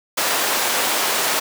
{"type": "high-pass noise", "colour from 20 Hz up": "pink", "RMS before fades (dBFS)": -20, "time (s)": [0.17, 1.4], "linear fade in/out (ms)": 10, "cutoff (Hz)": 520, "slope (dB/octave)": 12, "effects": []}